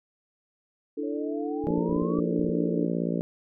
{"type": "chord", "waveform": "sine", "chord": "D suspended second", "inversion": "none", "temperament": "just", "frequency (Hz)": [293.7, 330.4, 440.5], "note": ["D4", "E4", "A4"], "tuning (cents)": [0, 4, 2], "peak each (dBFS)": [-31, -35, -32], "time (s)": [0.97, 2.86], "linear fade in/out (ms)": 10}
{"type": "exponential sweep", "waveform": "sine", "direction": "up", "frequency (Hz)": [540, 1174.7], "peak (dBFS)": -38, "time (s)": [1.03, 2.2], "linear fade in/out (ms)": 5}
{"type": "clicks", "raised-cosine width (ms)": 5, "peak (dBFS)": -28, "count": 11, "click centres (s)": [1.641, 1.707, 1.78, 1.894, 1.925, 1.963, 2.022, 2.187, 2.394, 2.444, 2.493]}
{"type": "harmonic tone", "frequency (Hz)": 57.8, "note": "A#1", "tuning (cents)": -14, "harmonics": [3, 4, 5, 6, 7, 8, 9, 10], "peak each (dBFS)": [-29, -31, -33, -35, -36, -37, -38, -39], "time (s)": [1.67, 3.21], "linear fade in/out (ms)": 0}
{"effects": []}